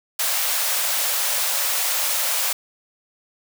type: high-pass noise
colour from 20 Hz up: white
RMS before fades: -22 dBFS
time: 0.19-2.53 s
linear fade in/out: 5 ms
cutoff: 500 Hz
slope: 96 dB/octave
effects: none